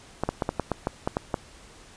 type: clicks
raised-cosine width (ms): 1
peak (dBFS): -10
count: 10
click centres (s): 0.236 / 0.29 / 0.422 / 0.491 / 0.597 / 0.717 / 0.871 / 1.075 / 1.169 / 1.342
effects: pink hiss -50 dBFS RMS until 1.96 s + resampled to 22050 Hz